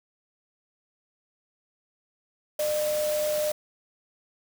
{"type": "tone in noise", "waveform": "sine", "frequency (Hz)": 604, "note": "D5", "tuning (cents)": 48, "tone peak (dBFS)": -24, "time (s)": [2.59, 3.52], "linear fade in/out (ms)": 5, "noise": "white", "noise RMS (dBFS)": -35, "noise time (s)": [2.59, 3.52], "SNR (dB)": 8, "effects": []}